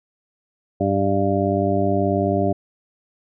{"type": "harmonic tone", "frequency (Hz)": 98.6, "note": "G2", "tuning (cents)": 11, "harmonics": [1, 2, 3, 4, 6, 7], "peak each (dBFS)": [-24, -24, -24, -24, -24, -24], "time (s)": [0.8, 2.53], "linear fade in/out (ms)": 10, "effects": []}